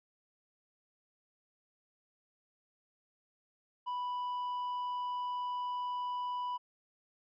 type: tone with tanh clipping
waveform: sine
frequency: 987.8 Hz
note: B5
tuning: in tune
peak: -35 dBFS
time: 3.86-6.58 s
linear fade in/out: 20 ms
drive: 4 dB
effects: none